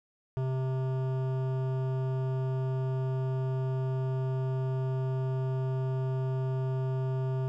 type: tone with hard clipping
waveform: sine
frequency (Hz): 130.81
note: C3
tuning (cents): 0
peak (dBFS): -30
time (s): 0.37-7.48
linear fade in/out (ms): 0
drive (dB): 14
effects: none